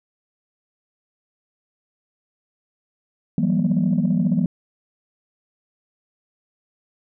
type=tone cluster; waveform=sine; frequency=164.8 / 182.8 / 197.6 / 239.1 Hz; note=E3 / F#3 / G3 / A#3; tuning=0 / -21 / +14 / +44 cents; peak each=-21 dBFS; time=3.38-4.46 s; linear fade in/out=2 ms; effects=tanh soft clip ceiling -11 dBFS